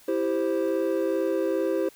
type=chord; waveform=triangle; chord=C major; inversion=first; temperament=equal; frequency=329.6 / 392 / 523.3 Hz; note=E4 / G4 / C5; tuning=0 / 0 / 0 cents; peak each=-25 dBFS; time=0.08-1.89 s; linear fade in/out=5 ms; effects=tanh soft clip ceiling -12 dBFS + white hiss -54 dBFS RMS until 1.95 s